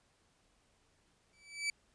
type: tone with exponential growth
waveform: sawtooth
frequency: 2306 Hz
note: D7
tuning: 32 cents flat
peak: -27 dBFS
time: 1.33-1.7 s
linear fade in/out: 2 ms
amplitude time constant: 79 ms
effects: pink hiss -72 dBFS RMS until 1.94 s + resampled to 22050 Hz